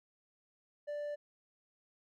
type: tone with hard clipping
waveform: sine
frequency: 587.3 Hz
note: D5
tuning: in tune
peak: -38 dBFS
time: 0.87-1.16 s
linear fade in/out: 20 ms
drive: 3 dB
effects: none